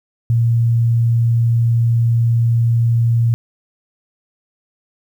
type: tone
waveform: sine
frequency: 116.54 Hz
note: A#2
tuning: in tune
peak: -11 dBFS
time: 0.3-3.34 s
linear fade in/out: 0 ms
effects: 8-bit